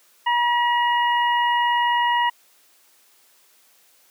harmonic tone, 959 Hz, A#5, 49 cents sharp, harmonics 1 / 2 / 3, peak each -18 / -24 / -28 dBFS, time 0.26-2.3 s, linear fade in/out 10 ms, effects white hiss -57 dBFS RMS until 4.1 s + high-pass 300 Hz 12 dB/octave

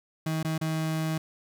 35% pulse tone with dropouts, 158.9 Hz, D#3, 37 cents sharp, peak -25 dBFS, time 0.26-1.18 s, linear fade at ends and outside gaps 5 ms, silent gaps 0.43-0.447 / 0.58-0.612 s, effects none

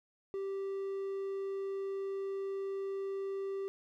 triangle tone, 390.8 Hz, G4, 5 cents flat, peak -33 dBFS, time 0.34-3.68 s, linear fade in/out 0 ms, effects none

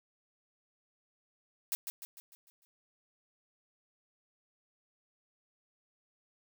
blue noise with echo, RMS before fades -33 dBFS, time 1.72-1.75 s, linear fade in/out 0 ms, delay 150 ms, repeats 6, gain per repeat -6 dB, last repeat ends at 2.65 s, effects none

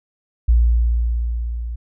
sine tone with level ramp, 58.27 Hz, A#1, in tune, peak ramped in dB -9 to -24 dBFS, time 0.48-1.76 s, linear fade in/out 10 ms, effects none

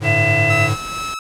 square chord, G suspended second, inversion none, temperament equal with one note detuned, 100.29 / 110 / 146.83 Hz, G2 / A2 / D3, +40 / 0 / 0 cents, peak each -23 / -20 / -24 dBFS, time 0-0.77 s, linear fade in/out 50 ms
harmonic tone, 669 Hz, E5, 25 cents sharp, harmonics 1 / 3 / 4, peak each -20 / -19 / -18 dBFS, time 0.03-0.7 s, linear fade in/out 50 ms
sawtooth tone with tremolo, 1300 Hz, E6, 24 cents flat, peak -19 dBFS, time 0.5-1.19 s, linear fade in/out 2 ms, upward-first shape sine, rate 2.3 Hz, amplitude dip 35%
pink noise, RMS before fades -34 dBFS, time 0.7-1.14 s, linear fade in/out 0 ms
effects low-pass 10000 Hz 12 dB/octave

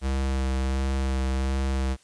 square tone with vibrato, 66.3 Hz, C2, 23 cents sharp, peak -24 dBFS, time 0.01-1.97 s, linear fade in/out 50 ms, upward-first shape sine, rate 1.4 Hz, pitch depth 16 cents each way, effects white hiss -59 dBFS RMS until 2.03 s + resampled to 22050 Hz

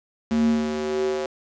square tone with high-pass filter sweep, 76.1 Hz, D#2, 38 cents flat, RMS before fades -23 dBFS, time 0.31-1.26 s, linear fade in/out 0 ms, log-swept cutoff 200 to 460 Hz, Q 5.8, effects resampled to 16000 Hz + 8-bit

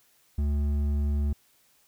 sine tone with hard clipping, 72.4 Hz, D2, 24 cents flat, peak -25 dBFS, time 0.38-1.33 s, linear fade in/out 5 ms, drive 7 dB, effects white hiss -64 dBFS RMS until 1.87 s

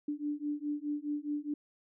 sine beating tone pair, 291.9 / 296.7 Hz, D4 / D4, -10 / +18 cents, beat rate 4.8 Hz, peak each -36 / -36 dBFS, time 0.08-1.54 s, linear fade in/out 5 ms, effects none

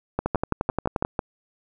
two click trains, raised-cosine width 1 ms, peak -9 / -9 dBFS, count 10 / 7, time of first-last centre 0.26-1.049 / 0.19-1.192 s, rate 11.4 / 5.99 Hz, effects none

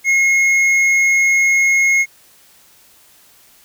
triangle tone with hard clipping, 2160 Hz, C#7, 45 cents flat, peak -12 dBFS, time 0.04-2.06 s, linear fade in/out 50 ms, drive 9 dB, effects white hiss -49 dBFS RMS until 3.64 s

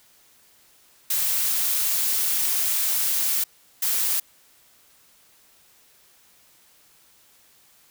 blue noise bursts at uneven times, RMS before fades -23 dBFS, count 2, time 1.1-3.44 / 3.82-4.2 s, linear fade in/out 5 ms, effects white hiss -57 dBFS RMS until 7.9 s

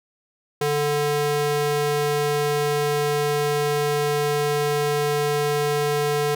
square tone with high-pass filter, 146.83 Hz, D3, in tune, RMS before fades -22 dBFS, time 0.61-6.35 s, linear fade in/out 5 ms, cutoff 310 Hz, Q 2.1, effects none

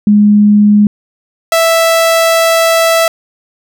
sine / sawtooth tone pair in turn, 207.7 / 659.4 Hz, G#3 / E5, 0 / 0 cents, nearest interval octave + minor sixth, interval 2000 cents, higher second, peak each -3 dBFS, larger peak neither, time 0.07-0.87 / 1.52-3.08 s, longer second, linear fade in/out 2 ms, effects none

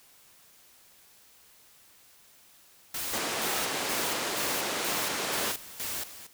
white noise with tremolo, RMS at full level -34 dBFS, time 2.94-6.27 s, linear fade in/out 5 ms, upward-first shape square, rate 2.1 Hz, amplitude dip 75%
pink band-pass noise, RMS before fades -32 dBFS, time 3.13-5.52 s, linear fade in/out 5 ms, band 330 to 9900 Hz, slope 12 dB/octave
effects white hiss -58 dBFS RMS until 6.33 s

